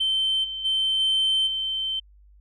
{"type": "tone with level steps", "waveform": "sine", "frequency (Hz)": 3097, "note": "G7", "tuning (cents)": -22, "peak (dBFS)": [-19, -29, -19, -17, -24], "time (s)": [0, 2], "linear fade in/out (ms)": 10, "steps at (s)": [0.43, 0.64, 0.99, 1.46], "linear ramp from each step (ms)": 20, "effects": ["tanh soft clip ceiling -17 dBFS", "added 50 Hz sine -50 dBFS peak until 2.4 s"]}